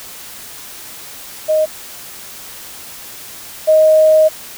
sine tone pair in turn, 622.3 / 625.7 Hz, D#5 / D#5, 0 / +10 cents, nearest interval unison, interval 10 cents, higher second, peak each -10 / -6 dBFS, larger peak second, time 1.48-1.66 / 3.67-4.29 s, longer second, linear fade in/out 20 ms, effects white hiss -33 dBFS RMS until 4.57 s

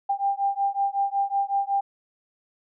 sine beating tone pair, 792 / 797.4 Hz, G5 / G5, +18 / +29 cents, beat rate 5.4 Hz, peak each -25 dBFS, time 0.09-1.81 s, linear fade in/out 10 ms, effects none

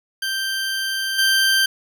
20% pulse tone with level steps, 1568 Hz, G6, in tune, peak -17 / -10 dBFS, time 0.22-1.66 s, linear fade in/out 5 ms, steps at 1.18 s, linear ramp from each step 10 ms, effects none

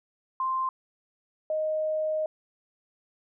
sine tone pair in turn, 1046.5 / 622.3 Hz, C6 / D#5, 0 / 0 cents, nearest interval major sixth, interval 900 cents, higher first, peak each -25 dBFS, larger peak neither, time 0.4-0.69 / 1.5-2.26 s, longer second, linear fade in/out 2 ms, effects none

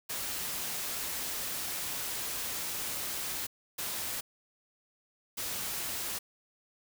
white noise bursts at uneven times, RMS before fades -36 dBFS, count 3, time 0.09-3.47 / 3.78-4.21 / 5.37-6.19 s, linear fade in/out 10 ms, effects none

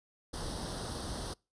pink noise with comb filter, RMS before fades -39 dBFS, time 0.33-1.34 s, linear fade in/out 10 ms, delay 0.21 ms, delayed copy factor +0.8, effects noise-tail reverb RT60 0.3 s tail -26 dB re dry + resampled to 22050 Hz

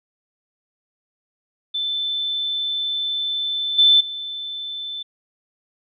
sine tone with level steps, 3528 Hz, A7, 4 cents sharp, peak -21 / -10 / -27 dBFS, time 1.74-5.03 s, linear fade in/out 10 ms, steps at 3.78 / 4 s, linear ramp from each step 10 ms, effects none

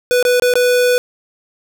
square tone with dropouts, 493.9 Hz, B4, in tune, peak -11 dBFS, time 0.11-0.98 s, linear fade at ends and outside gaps 0 ms, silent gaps 0.227-0.251 / 0.398-0.422 / 0.538-0.555 s, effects none

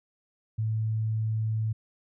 sine tone, 110 Hz, A2, in tune, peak -25 dBFS, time 0.58-1.73 s, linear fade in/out 10 ms, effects none

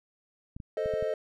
clicks, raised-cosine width 5 ms, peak -28 dBFS, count 5, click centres 0.565 / 0.602 / 0.859 / 0.938 / 1.026 s
triangle chord, A diminished, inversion none, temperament equal, 440 / 523.3 / 622.3 Hz, A4 / C5 / Eb5, 0 / 0 / 0 cents, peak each -30 / -32 / -29 dBFS, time 0.77-1.14 s, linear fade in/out 2 ms
effects none

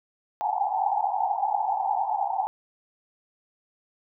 white band-pass noise, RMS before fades -26 dBFS, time 0.41-2.47 s, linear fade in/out 0 ms, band 750 to 870 Hz, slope 96 dB/octave, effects none

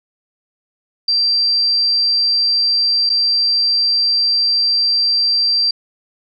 sine tone with dropouts, 4707 Hz, D8, 3 cents sharp, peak -12 dBFS, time 1.08-5.71 s, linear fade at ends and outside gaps 5 ms, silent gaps 3.094-3.099 s, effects none

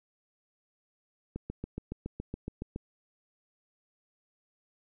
click train, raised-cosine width 3 ms, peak -23 dBFS, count 11, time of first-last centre 1.36-2.761 s, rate 7.14 Hz, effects none

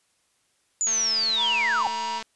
sine linear sweep, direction down, 7040 to 760 Hz, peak -21 dBFS, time 0.81-1.87 s, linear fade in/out 0 ms
click train, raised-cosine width 0.2 ms, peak -19 dBFS, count 302, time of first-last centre 0.87-2.226 s, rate 222 Hz
harmonic tone, 952 Hz, A#5, 36 cents sharp, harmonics 1 / 3 / 5 / 7 / 8, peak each -27 / -41 / -41 / -49 / -53 dBFS, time 1.36-2.22 s, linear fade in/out 50 ms
effects white hiss -68 dBFS RMS until 2.35 s + resampled to 24000 Hz

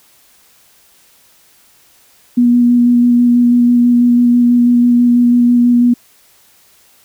sine tone with vibrato, 241.7 Hz, B3, 37 cents flat, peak -6 dBFS, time 2.37-5.94 s, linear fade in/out 10 ms, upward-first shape square, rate 6.1 Hz, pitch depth 10 cents each way, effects white hiss -49 dBFS RMS until 7.04 s

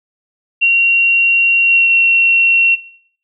sine tone with pitch glide, 2750 to 2728 Hz, F7 to F7, -27 to -41 cents, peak -7 dBFS, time 0.61-2.76 s, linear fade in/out 20 ms, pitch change -14 cents, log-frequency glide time 1.62-1.91 s, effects noise-tail reverb RT60 0.6 s tail -17 dB re dry

